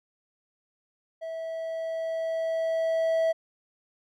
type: tone with level ramp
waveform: triangle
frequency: 652 Hz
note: E5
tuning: 19 cents flat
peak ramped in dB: -31 to -19 dBFS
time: 1.21-3.33 s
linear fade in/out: 20 ms
effects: none